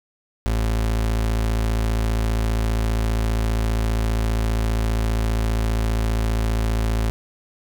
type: tone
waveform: 35% pulse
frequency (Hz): 55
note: A1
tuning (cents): 0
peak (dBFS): -17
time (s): 0.46-7.1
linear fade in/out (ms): 0
effects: none